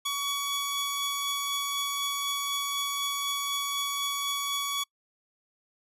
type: tone pair together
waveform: sawtooth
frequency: 1129 / 3383 Hz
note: C#6 / G#7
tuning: +31 / +31 cents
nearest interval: octave + perfect fifth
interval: 1900 cents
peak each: -28 dBFS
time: 0.05-4.84 s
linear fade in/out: 10 ms
effects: noise-tail reverb RT60 0.1 s tail -26 dB re dry + resampled to 32000 Hz